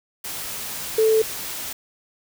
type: tone in noise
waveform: sine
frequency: 440.1 Hz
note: A4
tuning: in tune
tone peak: -14 dBFS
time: 0.98-1.22 s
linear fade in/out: 5 ms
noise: white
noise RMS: -31 dBFS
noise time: 0.24-1.73 s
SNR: +14 dB
effects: none